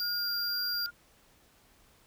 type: tone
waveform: square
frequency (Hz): 4768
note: D8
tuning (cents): +25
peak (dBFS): -31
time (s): 0-0.86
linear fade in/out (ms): 0
type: tone with vibrato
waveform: sine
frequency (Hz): 1427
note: F6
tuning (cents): +37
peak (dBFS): -37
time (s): 0-0.91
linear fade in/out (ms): 20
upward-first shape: sine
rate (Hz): 2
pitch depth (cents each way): 12
effects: pink hiss -63 dBFS RMS until 2.06 s